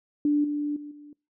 sine tone with level steps, 293.7 Hz, D4, in tune, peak -19 / -25 / -36 / -43 dBFS, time 0.25-1.13 s, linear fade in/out 2 ms, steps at 0.44 / 0.76 / 0.91 s, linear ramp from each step 5 ms, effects noise-tail reverb RT60 0.3 s tail -25 dB re dry

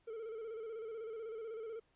triangle tone with vibrato, 446.7 Hz, A4, 26 cents sharp, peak -40 dBFS, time 0.07-1.8 s, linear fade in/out 10 ms, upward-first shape square, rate 16 Hz, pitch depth 54 cents each way, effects pink hiss -75 dBFS RMS until 1.95 s + resampled to 8000 Hz

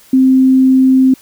sine tone, 261.6 Hz, C4, in tune, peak -5 dBFS, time 0.13-1.14 s, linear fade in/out 5 ms, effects white hiss -44 dBFS RMS until 1.21 s

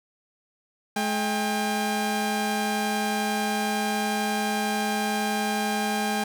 sawtooth tone pair together, 213.1 / 801.3 Hz, G#3 / G5, +45 / +38 cents, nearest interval octave + major seventh, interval 2293 cents, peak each -23 dBFS, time 0.96-6.24 s, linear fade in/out 5 ms, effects none

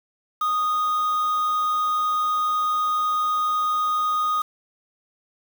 triangle tone with quantisation, 1238 Hz, D#6, 9 cents flat, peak -18 dBFS, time 0.41-4.42 s, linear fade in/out 5 ms, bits 6, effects none

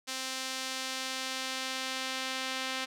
sawtooth tone with band-pass filter sweep, 261.6 Hz, C4, in tune, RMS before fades -36 dBFS, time 0.07-2.86 s, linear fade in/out 20 ms, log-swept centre 5300 to 3300 Hz, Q 0.87, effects none

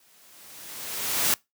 white noise with exponential growth, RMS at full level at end -21 dBFS, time 0-1.34 s, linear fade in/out 2 ms, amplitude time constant 290 ms, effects noise-tail reverb RT60 0.2 s tail -24 dB re dry + high-pass 100 Hz 12 dB/octave

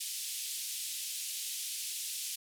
white band-pass noise, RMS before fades -39 dBFS, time 0-2.36 s, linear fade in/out 10 ms, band 2800 to 12000 Hz, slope 24 dB/octave, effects none

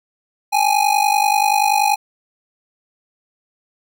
square ring-modulated tone, 828 Hz, G#5, 5 cents flat, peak -11 dBFS, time 0.52-1.96 s, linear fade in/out 20 ms, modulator 25.2 Hz, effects none

